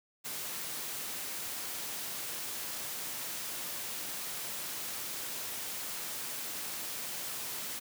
white high-pass noise, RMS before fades -39 dBFS, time 0.24-7.8 s, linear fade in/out 20 ms, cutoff 100 Hz, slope 12 dB/octave, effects none

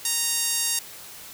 5% pulse tone with band-pass filter, 930 Hz, A#5, 4 cents flat, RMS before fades -25 dBFS, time 0.05-0.79 s, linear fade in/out 2 ms, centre 9900 Hz, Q 0.5, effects white hiss -42 dBFS RMS until 1.33 s

